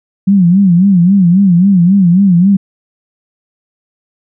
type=tone with vibrato; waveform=sine; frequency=185 Hz; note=F#3; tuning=in tune; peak=-4 dBFS; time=0.27-2.57 s; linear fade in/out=10 ms; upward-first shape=sine; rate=3.7 Hz; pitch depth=150 cents each way; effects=none